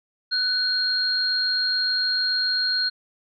sine tone pair together, 1494 / 4229 Hz, F#6 / C8, +16 / +18 cents, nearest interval octave + tritone, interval 1802 cents, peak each -27 / -21 dBFS, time 0.31-2.9 s, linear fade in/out 20 ms, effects none

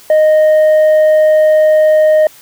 sine tone with tanh clipping, 619 Hz, D#5, 9 cents flat, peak -6 dBFS, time 0.1-2.27 s, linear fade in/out 2 ms, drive 3 dB, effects white hiss -40 dBFS RMS until 2.41 s

